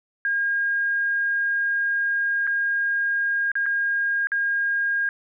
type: tone with dropouts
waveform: sine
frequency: 1620 Hz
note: G#6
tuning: 43 cents flat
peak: -20 dBFS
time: 0.25-5.09 s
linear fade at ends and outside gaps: 1 ms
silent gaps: 2.469-2.474 / 3.517-3.554 / 3.658-3.663 / 4.271-4.318 s
effects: none